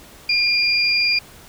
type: tone pair together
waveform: sine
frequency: 2404 / 4815 Hz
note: D7 / D8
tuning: +40 / +42 cents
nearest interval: octave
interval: 1202 cents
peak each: -18 dBFS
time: 0.29-1.19 s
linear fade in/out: 5 ms
effects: pink hiss -44 dBFS RMS until 1.48 s